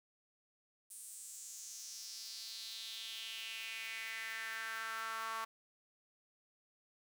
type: tone with high-pass filter sweep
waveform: sawtooth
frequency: 223.9 Hz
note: A3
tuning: 30 cents sharp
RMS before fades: -45 dBFS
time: 0.9-5.45 s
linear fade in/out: 10 ms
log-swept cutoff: 9300 to 1100 Hz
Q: 3.8
effects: none